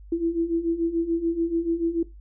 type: beating tone pair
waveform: sine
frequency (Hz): 329.6 / 336.5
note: E4 / E4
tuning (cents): 0 / +36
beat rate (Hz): 6.9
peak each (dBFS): -27 / -23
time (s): 0.12-2.03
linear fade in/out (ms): 5
effects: noise-tail reverb RT60 0.2 s tail -17 dB re dry + added 50 Hz sine -42 dBFS peak until 2.2 s